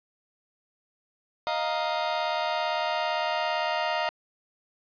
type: chord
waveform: sawtooth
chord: Eb suspended second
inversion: none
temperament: just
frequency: 622.3 / 700 / 933.4 Hz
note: Eb5 / F5 / Bb5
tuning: 0 / +4 / +2 cents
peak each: -26 dBFS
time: 1.47-4.09 s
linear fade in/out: 0 ms
effects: resampled to 11025 Hz + 10-bit